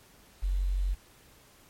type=tone with quantisation; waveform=sine; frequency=46.25 Hz; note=F#1; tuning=in tune; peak=-25 dBFS; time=0.42-0.95 s; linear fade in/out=20 ms; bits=9; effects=pink hiss -58 dBFS RMS until 1.69 s + MP3 64 kbps